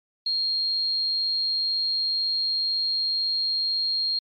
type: tone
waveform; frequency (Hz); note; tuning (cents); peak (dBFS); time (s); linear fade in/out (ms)
sine; 4234; C8; +20; -22; 0.26-4.19; 5
effects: MP3 32 kbps